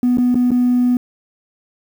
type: tone with dropouts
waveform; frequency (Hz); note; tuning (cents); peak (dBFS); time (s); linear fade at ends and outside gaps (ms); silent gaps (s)
triangle; 246.9; B3; 0; -8; 0.03-0.97; 2; 0.173-0.183 / 0.345-0.354 / 0.507-0.516
effects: tanh soft clip ceiling -8 dBFS + 7-bit

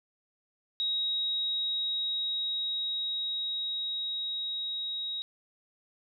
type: tone with level ramp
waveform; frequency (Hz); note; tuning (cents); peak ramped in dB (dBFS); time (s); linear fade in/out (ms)
sine; 3800; A#7; +33; -27 to -32; 0.8-5.22; 0
effects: none

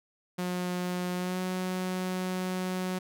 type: tone with pitch glide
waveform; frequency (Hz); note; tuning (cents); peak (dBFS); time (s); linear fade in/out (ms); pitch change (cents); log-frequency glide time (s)
sawtooth; 179.8 to 184.32; F#3 to F#3; -49 to -6; -26; 0.38-2.99; 10; +43; 1.16-1.4
effects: none

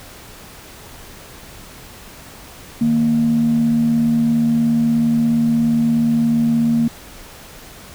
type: tone pair together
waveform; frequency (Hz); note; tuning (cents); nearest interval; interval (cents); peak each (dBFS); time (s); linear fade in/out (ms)
sine; 155.56 / 232.5; D#3 / A#3; 0 / -4; perfect fifth; 696; -22 / -12; 2.81-6.88; 5
effects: tanh soft clip ceiling -8 dBFS + pink hiss -39 dBFS RMS until 7.94 s

